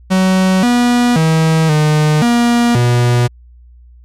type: tone with pitch steps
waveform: 45% pulse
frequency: 187.5 / 242.8 / 160.2 / 152.3 / 238 / 121.4 Hz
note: F#3 / B3 / E3 / D#3 / A#3 / B2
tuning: +23 / -29 / -49 / -37 / +36 / -29 cents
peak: -9 dBFS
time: 0.1-3.28 s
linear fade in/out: 20 ms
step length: 530 ms
effects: added 60 Hz sine -38 dBFS peak until 4.04 s + low-pass 10000 Hz 12 dB/octave

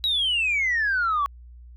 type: exponential sweep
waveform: sine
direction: down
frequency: 3920 to 1108.7 Hz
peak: -19 dBFS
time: 0.04-1.26 s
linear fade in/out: 0 ms
effects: tanh soft clip ceiling -17 dBFS + added 60 Hz sine -42 dBFS peak until 1.76 s

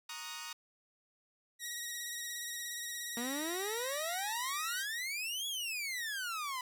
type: chord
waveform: 10% pulse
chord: D# minor seventh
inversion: second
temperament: equal with one note detuned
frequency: 932.3 / 1108.7 / 1244.5 / 1468.1 Hz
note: A#5 / C#6 / D#6 / F#6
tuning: 0 / 0 / 0 / -14 cents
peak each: -38 / -43 / -38 / -41 dBFS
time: 0.09-0.53 s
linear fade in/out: 5 ms
type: tone with vibrato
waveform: 10% pulse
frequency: 1900 Hz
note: A#6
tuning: 33 cents sharp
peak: -30 dBFS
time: 1.59-4.86 s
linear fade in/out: 50 ms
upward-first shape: triangle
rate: 17 Hz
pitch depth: 40 cents each way
type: exponential two-way sweep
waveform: sawtooth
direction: up then down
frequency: 230 to 3400 to 986 Hz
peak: -33 dBFS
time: 3.17-6.61 s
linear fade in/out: 2 ms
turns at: 5.47 s
effects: none

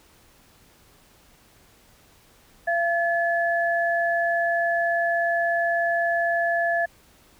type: tone pair together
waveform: sine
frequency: 682 / 1718.5 Hz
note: F5 / A6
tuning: -41 / -41 cents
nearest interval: octave + major third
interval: 1600 cents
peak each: -22 / -24 dBFS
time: 2.67-6.86 s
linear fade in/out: 10 ms
effects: pink hiss -56 dBFS RMS until 7.39 s

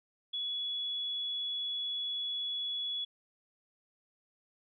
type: tone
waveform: sine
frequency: 3389 Hz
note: G#7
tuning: 34 cents sharp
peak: -33 dBFS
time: 0.33-3.05 s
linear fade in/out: 10 ms
effects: none

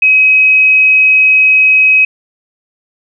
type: tone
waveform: sine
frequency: 2540 Hz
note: D#7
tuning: 35 cents sharp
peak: -4 dBFS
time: 0.02-2.05 s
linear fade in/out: 5 ms
effects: none

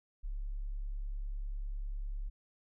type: tone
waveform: sine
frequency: 34.99 Hz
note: C#1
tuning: 17 cents sharp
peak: -35 dBFS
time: 0.23-2.3 s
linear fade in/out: 20 ms
effects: none

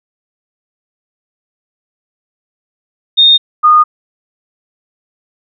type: tone pair in turn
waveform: sine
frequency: 3677 / 1227.1 Hz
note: A#7 / D#6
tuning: -24 / -24 cents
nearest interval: octave + perfect fifth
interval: 1900 cents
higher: first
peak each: -3 dBFS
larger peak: neither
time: 3.17-3.38 / 3.63-3.84 s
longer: neither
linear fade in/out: 20 ms
effects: none

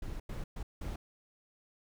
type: noise bursts at uneven times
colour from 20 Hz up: brown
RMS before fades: -39 dBFS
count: 4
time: 0.02-0.2 / 0.29-0.44 / 0.56-0.63 / 0.81-0.96 s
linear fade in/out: 5 ms
effects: none

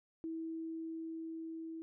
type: tone with level ramp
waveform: sine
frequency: 325.1 Hz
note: E4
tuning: 24 cents flat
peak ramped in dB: -38 to -42 dBFS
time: 0.24-1.82 s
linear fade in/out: 0 ms
effects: none

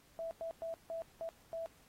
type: tone bursts at uneven times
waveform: sine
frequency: 659.3 Hz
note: E5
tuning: in tune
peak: -38 dBFS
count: 6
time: 0.19-0.31 / 0.41-0.51 / 0.62-0.74 / 0.9-1.02 / 1.21-1.29 / 1.53-1.66 s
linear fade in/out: 0 ms
effects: pink hiss -66 dBFS RMS until 1.88 s + AAC 48 kbps

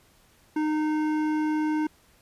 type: tone with hard clipping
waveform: sine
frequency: 307.2 Hz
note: D#4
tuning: 22 cents flat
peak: -25 dBFS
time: 0.56-1.87 s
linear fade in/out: 5 ms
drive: 12 dB
effects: pink hiss -60 dBFS RMS until 2.21 s + resampled to 32000 Hz

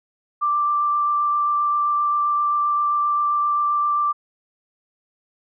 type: tone with vibrato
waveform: sine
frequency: 1177 Hz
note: D6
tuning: 3 cents sharp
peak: -17 dBFS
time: 0.41-4.13 s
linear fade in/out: 20 ms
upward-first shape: sine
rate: 7.6 Hz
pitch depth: 8 cents each way
effects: none

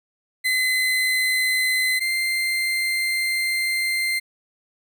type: tone pair in turn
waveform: 35% pulse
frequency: 2037 / 2089 Hz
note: C7 / C7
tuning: -47 / -3 cents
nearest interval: unison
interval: 44 cents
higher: second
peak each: -17 / -19 dBFS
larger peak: first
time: 0.44-2 / 2-4.2 s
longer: second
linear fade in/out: 20 ms
effects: none

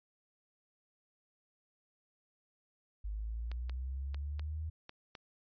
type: linear sweep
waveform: sine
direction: up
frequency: 50.5 to 80 Hz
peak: -36 dBFS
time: 3.04-4.7 s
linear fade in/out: 10 ms
type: clicks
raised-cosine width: 0.2 ms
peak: -29 dBFS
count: 6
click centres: 3.516 / 3.696 / 4.145 / 4.395 / 4.894 / 5.152 s
effects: resampled to 11025 Hz

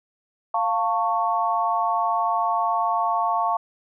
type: chord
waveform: sine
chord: F augmented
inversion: none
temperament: equal with one note detuned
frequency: 698.5 / 895.4 / 1108.7 Hz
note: F5 / A5 / C#6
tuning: 0 / +30 / 0 cents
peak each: -24 dBFS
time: 0.54-3.57 s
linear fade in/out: 5 ms
effects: none

